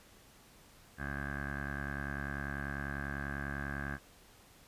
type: tone with low-pass filter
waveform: 15% pulse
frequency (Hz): 70.1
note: C#2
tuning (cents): +20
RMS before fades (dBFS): -39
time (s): 0.97-3.99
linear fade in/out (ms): 50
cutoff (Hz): 1600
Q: 9.3
effects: pink hiss -60 dBFS RMS until 4.67 s + resampled to 32000 Hz